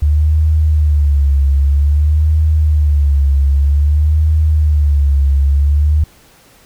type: tone with vibrato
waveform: sine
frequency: 73.4 Hz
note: D2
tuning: in tune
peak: -8 dBFS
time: 0.02-6.04 s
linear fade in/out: 5 ms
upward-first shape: sine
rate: 0.52 Hz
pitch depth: 100 cents each way
effects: pink hiss -46 dBFS RMS until 6.65 s